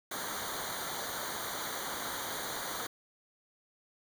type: noise with comb filter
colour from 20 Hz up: pink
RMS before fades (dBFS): -38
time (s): 0.11-2.87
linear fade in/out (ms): 5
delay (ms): 0.38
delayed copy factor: -0.95
effects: none